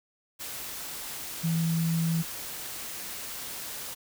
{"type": "tone in noise", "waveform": "sine", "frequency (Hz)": 164.81, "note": "E3", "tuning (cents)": 0, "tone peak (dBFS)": -24, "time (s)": [1.43, 2.23], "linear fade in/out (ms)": 20, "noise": "white", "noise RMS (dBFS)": -38, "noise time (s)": [0.39, 3.95], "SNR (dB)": 11, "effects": []}